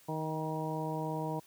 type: harmonic tone with a mistuned harmonic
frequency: 156.9 Hz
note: D#3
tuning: 15 cents sharp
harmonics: 1 / 2 / 3 / 4 / 5 / 6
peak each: -37 / -40 / -41 / -42 / -43 / -40 dBFS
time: 0.08-1.4 s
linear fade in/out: 10 ms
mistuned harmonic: 6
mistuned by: +21 cents
effects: white hiss -61 dBFS RMS until 1.46 s + high-pass 60 Hz 12 dB/octave